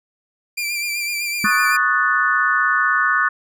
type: tone with vibrato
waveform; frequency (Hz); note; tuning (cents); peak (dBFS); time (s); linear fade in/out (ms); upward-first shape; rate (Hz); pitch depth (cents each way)
sawtooth; 2369; D7; +14; -18; 0.57-1.77; 10; sine; 7.9; 36
type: chord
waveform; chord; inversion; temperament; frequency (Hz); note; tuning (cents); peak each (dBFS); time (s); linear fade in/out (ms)
sine; D# half-diminished seventh; third; equal; 1108.7 / 1244.5 / 1480 / 1760; C#6 / D#6 / F#6 / A6; 0 / 0 / 0 / 0; -22 / -21 / -18 / -20; 1.44-3.29; 10
type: tone with exponential decay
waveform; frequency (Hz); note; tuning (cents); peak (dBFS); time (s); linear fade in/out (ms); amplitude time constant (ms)
sine; 207.7; G#3; 0; -16; 1.44-1.51; 2; 15
effects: none